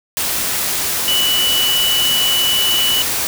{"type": "tone in noise", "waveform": "sine", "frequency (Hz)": 2960, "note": "F#7", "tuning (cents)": 0, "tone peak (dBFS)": -14, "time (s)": [1.08, 3.02], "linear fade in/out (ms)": 0, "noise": "white", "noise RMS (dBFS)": -19, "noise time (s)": [0.17, 3.27], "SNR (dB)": 2, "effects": []}